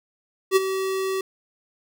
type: tone with ADSR envelope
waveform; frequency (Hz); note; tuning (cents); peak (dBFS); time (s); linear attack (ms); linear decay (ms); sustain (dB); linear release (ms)
square; 382.3; G4; -43; -13; 0.51-1.21; 52; 24; -11; 3
effects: none